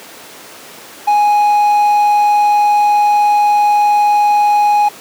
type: tone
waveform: triangle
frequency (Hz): 830.6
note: G#5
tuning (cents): 0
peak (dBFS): -6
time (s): 1.07-4.89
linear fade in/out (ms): 10
effects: pink hiss -34 dBFS RMS until 5 s + high-pass 300 Hz 12 dB/octave